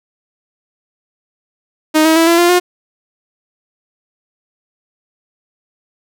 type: tone with pitch steps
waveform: sawtooth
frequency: 311.1 / 319.8 / 328.8 / 338.1 / 347.6 / 357.4 Hz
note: D#4 / D#4 / E4 / E4 / F4 / F4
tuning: 0 / +48 / -4 / +44 / -8 / +40 cents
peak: -4 dBFS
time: 1.94-2.6 s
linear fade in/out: 20 ms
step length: 110 ms
effects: none